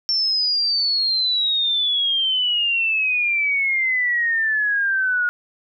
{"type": "exponential sweep", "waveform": "sine", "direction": "down", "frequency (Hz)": [5430, 1434], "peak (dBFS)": -17, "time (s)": [0.09, 5.29], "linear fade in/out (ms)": 0, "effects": []}